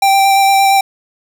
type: tone with vibrato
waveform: square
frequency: 784 Hz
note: G5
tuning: in tune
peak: -8 dBFS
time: 0.02-0.81 s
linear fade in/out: 5 ms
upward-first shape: square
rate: 8.7 Hz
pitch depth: 10 cents each way
effects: none